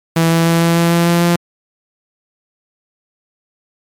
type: tone with pitch steps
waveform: sawtooth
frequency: 164.81 / 165.86 / 166.92 / 167.98 / 169.05 / 170.13 / 171.21 / 172.31 Hz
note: E3 / E3 / E3 / E3 / E3 / F3 / F3 / F3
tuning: 0 / +11 / +22 / +33 / +44 / -45 / -34 / -23 cents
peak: -6 dBFS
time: 0.16-1.36 s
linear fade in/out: 5 ms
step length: 150 ms
effects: MP3 96 kbps